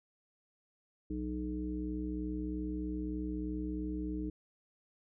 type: harmonic tone with a mistuned harmonic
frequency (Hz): 61.6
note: B1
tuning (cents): -4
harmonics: 1 / 3 / 5 / 7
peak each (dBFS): -40 / -42 / -37 / -48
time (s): 1.1-4.3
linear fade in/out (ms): 5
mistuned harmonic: 1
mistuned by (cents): +24
effects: none